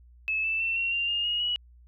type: tone with pitch steps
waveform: sine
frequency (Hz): 2600 / 2644 / 2689 / 2734 / 2780 / 2827 / 2875 / 2923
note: E7 / E7 / E7 / F7 / F7 / F7 / F7 / F#7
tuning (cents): -24 / +5 / +34 / -37 / -9 / +20 / +50 / -22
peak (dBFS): -25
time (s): 0.28-1.56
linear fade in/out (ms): 0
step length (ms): 160
effects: added 60 Hz sine -51 dBFS peak until 1.87 s